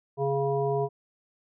harmonic tone, 138.59 Hz, C#3, in tune, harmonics 1 / 3 / 5 / 7, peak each -30 / -26 / -31 / -35 dBFS, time 0.17-0.89 s, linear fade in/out 50 ms, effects none

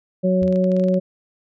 harmonic tone, 185 Hz, F#3, in tune, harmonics 1 / 2 / 3, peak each -17 / -25 / -19 dBFS, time 0.23-1 s, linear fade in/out 20 ms
triangle tone with exponential decay, 85.6 Hz, F2, 34 cents flat, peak -24 dBFS, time 0.42-0.68 s, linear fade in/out 0 ms, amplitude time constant 56 ms
clicks, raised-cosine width 0.2 ms, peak -24 dBFS, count 11, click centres 0.431 / 0.479 / 0.526 / 0.559 / 0.642 / 0.718 / 0.766 / 0.797 / 0.839 / 0.885 / 0.942 s
effects none

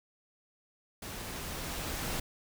pink noise with level ramp, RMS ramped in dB -42 to -35 dBFS, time 1.02-2.2 s, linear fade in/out 5 ms, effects none

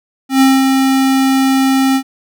square tone with ADSR envelope, 266.8 Hz, C4, 34 cents sharp, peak -6 dBFS, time 0.29-2.03 s, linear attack 120 ms, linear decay 210 ms, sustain -4 dB, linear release 74 ms, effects none

